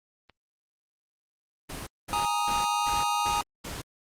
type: click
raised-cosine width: 0.3 ms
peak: -34 dBFS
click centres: 0.297 s
type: noise bursts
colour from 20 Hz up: pink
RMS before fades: -37 dBFS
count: 6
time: 1.69-3.82 s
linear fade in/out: 10 ms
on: 180 ms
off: 210 ms
type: chord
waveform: square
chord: Ab suspended second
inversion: none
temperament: equal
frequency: 830.6 / 932.3 / 1244.5 Hz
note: Ab5 / Bb5 / Eb6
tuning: 0 / 0 / 0 cents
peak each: -30 dBFS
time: 2.13-3.41 s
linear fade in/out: 0 ms
effects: low-pass 12000 Hz 12 dB/octave + Opus 32 kbps